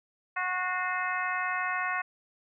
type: harmonic tone with a mistuned harmonic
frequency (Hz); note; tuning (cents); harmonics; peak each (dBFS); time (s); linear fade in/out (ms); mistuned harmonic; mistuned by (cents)
366; F#4; -19; 2 / 3 / 4 / 5 / 6 / 7; -36 / -33 / -34 / -34 / -38 / -39; 0.36-2.02; 10; 6; -76
effects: none